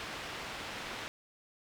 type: low-pass noise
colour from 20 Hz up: white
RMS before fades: -42 dBFS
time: 0-1.08 s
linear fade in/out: 0 ms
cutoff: 2800 Hz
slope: 12 dB/octave
effects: none